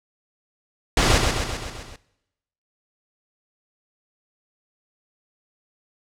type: noise with echo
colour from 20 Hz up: pink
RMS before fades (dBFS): -17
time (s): 0.97-1.18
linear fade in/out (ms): 2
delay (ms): 130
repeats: 6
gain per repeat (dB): -4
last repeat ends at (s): 1.96
effects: noise-tail reverb RT60 0.9 s tail -20 dB re dry + low-pass 7000 Hz 12 dB/octave